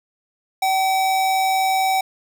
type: tone with amplitude modulation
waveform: square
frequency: 764 Hz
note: G5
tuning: 45 cents flat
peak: -16 dBFS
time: 0.62-2.01 s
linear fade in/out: 5 ms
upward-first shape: sine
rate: 151 Hz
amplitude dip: 25%
effects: none